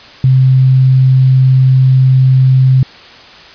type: tone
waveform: sine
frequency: 130.81 Hz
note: C3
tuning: in tune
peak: -4 dBFS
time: 0.24-2.83 s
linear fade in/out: 2 ms
effects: white hiss -35 dBFS RMS until 3.54 s + resampled to 11025 Hz